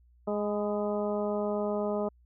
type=harmonic tone with a mistuned harmonic; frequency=207.7 Hz; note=G#3; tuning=in tune; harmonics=1 / 2 / 3 / 4 / 5 / 6; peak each=-33 / -32 / -32 / -40 / -43 / -43 dBFS; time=0.27-2.09 s; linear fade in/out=10 ms; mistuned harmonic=5; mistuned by=-41 cents; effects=added 60 Hz sine -58 dBFS peak until 2.25 s

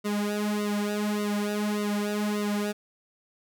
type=tone with flanger; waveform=sawtooth; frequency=207.7 Hz; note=G#3; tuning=in tune; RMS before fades=-28 dBFS; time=0.04-2.73 s; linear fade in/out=20 ms; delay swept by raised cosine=1.2 to 3.9 ms; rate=1.7 Hz; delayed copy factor=-0.95; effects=none

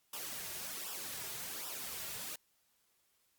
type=noise with flanger; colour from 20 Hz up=white; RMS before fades=-43 dBFS; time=0.13-2.36 s; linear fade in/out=5 ms; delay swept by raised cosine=0.46 to 3.96 ms; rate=1.3 Hz; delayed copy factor=-0.7; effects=white hiss -75 dBFS RMS until 3.38 s + Opus 48 kbps

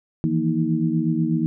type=tone cluster; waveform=sine; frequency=159.8 / 168 / 234.3 / 316.5 Hz; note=D#3 / E3 / A#3 / D#4; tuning=+47 / +33 / +9 / +30 cents; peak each=-24 dBFS; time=0.24-1.46 s; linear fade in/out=0 ms; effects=none

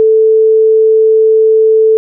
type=tone; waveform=sine; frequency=440 Hz; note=A4; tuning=in tune; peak=-4 dBFS; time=0-1.97 s; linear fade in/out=0 ms; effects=none

